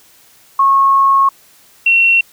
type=tone pair in turn; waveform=sine; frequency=1093 / 2724 Hz; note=C#6 / F7; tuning=-25 / -44 cents; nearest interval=octave + major third; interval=1581 cents; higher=second; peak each=-7 dBFS; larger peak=neither; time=0.59-1.29 / 1.86-2.21 s; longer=first; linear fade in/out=5 ms; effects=white hiss -47 dBFS RMS until 2.32 s